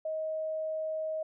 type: tone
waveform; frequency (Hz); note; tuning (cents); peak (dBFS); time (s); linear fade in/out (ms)
sine; 630; D#5; +21; -31; 0.05-1.23; 5
effects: none